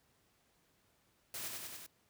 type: noise with echo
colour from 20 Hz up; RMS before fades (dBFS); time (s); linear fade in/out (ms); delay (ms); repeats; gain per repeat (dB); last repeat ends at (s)
white; -43; 1.34-1.48; 2; 96; 4; -2; 1.864
effects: pink hiss -73 dBFS RMS until 2.09 s + high-pass 60 Hz 12 dB/octave